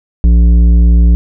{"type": "tone with tanh clipping", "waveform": "sine", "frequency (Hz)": 58.27, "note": "A#1", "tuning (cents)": 0, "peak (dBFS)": -5, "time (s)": [0.24, 1.15], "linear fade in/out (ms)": 0, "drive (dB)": 10, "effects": []}